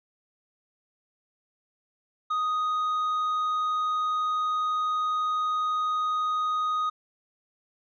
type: tone with tanh clipping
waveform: sine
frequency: 1246 Hz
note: D#6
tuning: 2 cents sharp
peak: -25 dBFS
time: 2.3-6.9 s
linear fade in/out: 10 ms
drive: 4 dB
effects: none